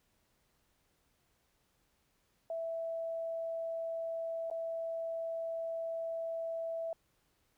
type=tone with dropouts; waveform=sine; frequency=659.3 Hz; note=E5; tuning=in tune; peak=-35 dBFS; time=2.5-6.93 s; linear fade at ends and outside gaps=2 ms; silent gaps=4.501-4.512 s; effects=pink hiss -75 dBFS RMS until 7.57 s